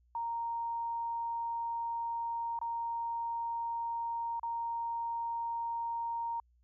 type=tone with dropouts; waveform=sine; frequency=930 Hz; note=A#5; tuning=4 cents flat; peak=-33 dBFS; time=0.15-6.4 s; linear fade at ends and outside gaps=2 ms; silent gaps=2.59-2.614 / 4.396-4.431 s; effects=added 60 Hz sine -65 dBFS peak until 6.63 s